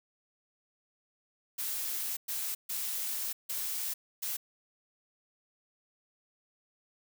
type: noise bursts at uneven times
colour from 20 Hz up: blue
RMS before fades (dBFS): -35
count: 5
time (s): 1.58-2.17 / 2.28-2.55 / 2.69-3.33 / 3.49-3.94 / 4.22-4.37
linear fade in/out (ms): 10
effects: none